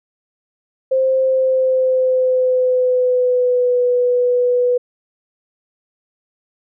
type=tone with pitch glide; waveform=sine; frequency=525 to 492.7 Hz; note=C5 to B4; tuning=+6 to -4 cents; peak=-12 dBFS; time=0.91-4.78 s; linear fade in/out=10 ms; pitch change=-110 cents; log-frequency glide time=1.21-3.82 s; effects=none